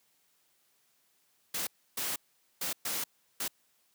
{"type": "noise bursts at uneven times", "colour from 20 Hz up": "white", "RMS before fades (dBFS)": -34, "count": 5, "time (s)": [[1.54, 1.67], [1.97, 2.16], [2.61, 2.73], [2.85, 3.04], [3.4, 3.48]], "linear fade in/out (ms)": 5, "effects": ["white hiss -71 dBFS RMS until 3.94 s", "high-pass 100 Hz 12 dB/octave"]}